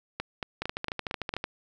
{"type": "two click trains", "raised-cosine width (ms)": 0.3, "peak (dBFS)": [-15, -15], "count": [12, 6], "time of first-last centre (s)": [[0.62, 1.441], [0.2, 1.339]], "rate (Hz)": [13.4, 4.39], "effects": []}